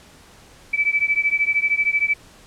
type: beating tone pair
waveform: sine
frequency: 2301 / 2314 Hz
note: D7 / D7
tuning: -36 / -26 cents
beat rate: 13 Hz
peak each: -20 dBFS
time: 0.73-2.14 s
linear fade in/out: 10 ms
effects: pink hiss -48 dBFS RMS until 2.46 s + low-pass 10000 Hz 12 dB/octave